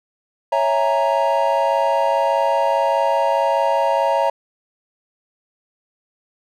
triangle chord, A# half-diminished seventh, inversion first, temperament equal, 554.4 / 659.3 / 830.6 / 932.3 Hz, C#5 / E5 / G#5 / A#5, 0 / 0 / 0 / 0 cents, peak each -18 / -19 / -23 / -17 dBFS, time 0.52-4.3 s, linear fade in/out 5 ms, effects none

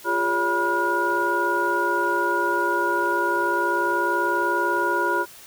sine tone cluster, 349.2 / 409.5 / 565 / 973 / 1429 Hz, F4 / G#4 / C#5 / B5 / F6, 0 / -24 / +33 / -26 / +39 cents, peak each -26 / -29 / -30 / -23 / -24 dBFS, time 0.04-5.26 s, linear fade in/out 50 ms, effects tanh soft clip ceiling -9 dBFS + white hiss -45 dBFS RMS until 5.46 s

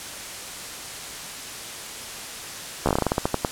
slowing click train, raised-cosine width 1 ms, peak -6 dBFS, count 14, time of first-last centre 2.86-3.448 s, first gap 13 ms, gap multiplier 1.19, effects white hiss -35 dBFS RMS until 3.51 s + low-pass 10000 Hz 12 dB/octave

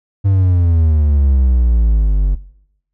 triangle exponential sweep, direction down, 99.7 to 46.25 Hz, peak -7 dBFS, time 0.24-2.36 s, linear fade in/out 20 ms, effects noise-tail reverb RT60 0.8 s tail -20 dB re dry

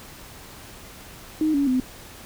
sine tone with pitch steps, 311.1 / 282 / 255.6 Hz, D#4 / C#4 / C4, 0 / +30 / -40 cents, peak -18 dBFS, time 1.41-1.8 s, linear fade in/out 2 ms, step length 130 ms, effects pink hiss -43 dBFS RMS until 2.25 s

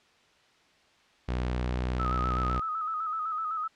sawtooth tone with pitch glide, 61.74 to 62.13 Hz, B1 to B1, 0 to +11 cents, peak -24 dBFS, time 1.28-2.6 s, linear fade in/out 10 ms, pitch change +11 cents, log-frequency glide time 1.64-1.77 s
sine tone with vibrato, 1279 Hz, D#6, 47 cents sharp, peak -29 dBFS, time 1.99-3.68 s, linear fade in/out 10 ms, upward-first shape square, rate 7.9 Hz, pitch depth 44 cents each way
effects white hiss -62 dBFS RMS until 3.75 s + low-pass 4000 Hz 12 dB/octave

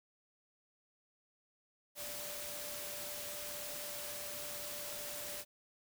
sine tone in noise, 587.3 Hz, D5, in tune, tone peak -50 dBFS, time 1.95-5.45 s, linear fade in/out 50 ms, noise white, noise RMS -44 dBFS, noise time 1.95-5.45 s, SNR -9 dB, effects none

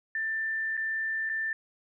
sine tone with dropouts, 1779 Hz, A6, 19 cents sharp, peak -28 dBFS, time 0.15-1.53 s, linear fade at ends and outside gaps 2 ms, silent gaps 0.769-0.775 / 1.292-1.297 s, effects none

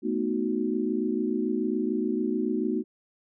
sine chord, B dominant seventh, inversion third, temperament equal, 220 / 246.9 / 311.1 / 370 Hz, A3 / B3 / D#4 / F#4, 0 / 0 / 0 / 0 cents, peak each -30 dBFS, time 0.02-2.84 s, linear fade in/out 50 ms, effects none

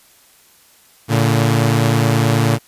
sawtooth tone pair together, 113.58 / 143.1 Hz, A#2 / D3, -45 / -45 cents, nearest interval major third, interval 400 cents, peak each -10 / -13 dBFS, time 1.08-2.59 s, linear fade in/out 50 ms, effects white hiss -50 dBFS RMS until 2.67 s + resampled to 32000 Hz

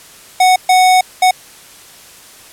square tone bursts at uneven times, 740 Hz, F#5, in tune, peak -7 dBFS, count 3, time 0.4-0.56 / 0.69-1.01 / 1.22-1.31 s, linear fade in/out 5 ms, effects white hiss -39 dBFS RMS until 2.52 s + low-pass 12000 Hz 12 dB/octave

